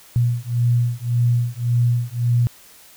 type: beating tone pair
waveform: sine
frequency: 119.2 / 121 Hz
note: A#2 / B2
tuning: +39 / -35 cents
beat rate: 1.8 Hz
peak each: -19 dBFS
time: 0.16-2.47 s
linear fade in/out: 0 ms
effects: white hiss -47 dBFS RMS until 2.96 s